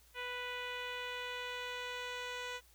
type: tone with low-pass filter sweep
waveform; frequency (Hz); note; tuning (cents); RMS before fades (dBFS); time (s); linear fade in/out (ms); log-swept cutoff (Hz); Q
10% pulse; 493.9; B4; 0; -42; 0.14-2.61; 50; 2900 to 5100; 1.6
effects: added 58 Hz sine -65 dBFS peak until 2.74 s + white hiss -66 dBFS RMS until 2.74 s